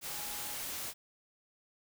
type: tone in noise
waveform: sine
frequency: 830 Hz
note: G#5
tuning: 1 cent flat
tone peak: -50 dBFS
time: 0.07-0.57 s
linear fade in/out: 50 ms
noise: white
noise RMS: -40 dBFS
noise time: 0.01-0.94 s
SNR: -13 dB
effects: none